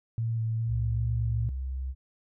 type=tone with vibrato; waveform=sine; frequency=113.3 Hz; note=A#2; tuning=49 cents flat; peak=-26 dBFS; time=0.18-1.49 s; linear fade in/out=0 ms; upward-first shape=square; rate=2.4 Hz; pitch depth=16 cents each way
type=tone; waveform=sine; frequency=65.41 Hz; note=C2; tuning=in tune; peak=-30 dBFS; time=0.67-1.95 s; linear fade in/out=50 ms
effects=none